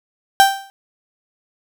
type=tone with exponential decay; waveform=35% pulse; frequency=784 Hz; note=G5; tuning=in tune; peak=-3 dBFS; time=0.4-0.7 s; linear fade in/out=0 ms; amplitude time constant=65 ms; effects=none